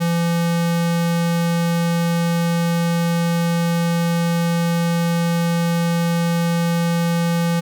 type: tone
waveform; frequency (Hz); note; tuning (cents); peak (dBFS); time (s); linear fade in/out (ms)
square; 169.5; E3; +49; -17; 0-7.61; 20
effects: none